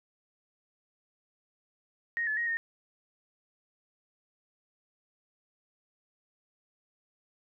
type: tone with pitch steps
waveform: sine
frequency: 1867 / 1725 / 1880 / 1839 Hz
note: A#6 / A6 / A#6 / A#6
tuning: +2 / -35 / +14 / -24 cents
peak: -28 dBFS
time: 2.17-2.57 s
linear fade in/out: 0 ms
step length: 100 ms
effects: none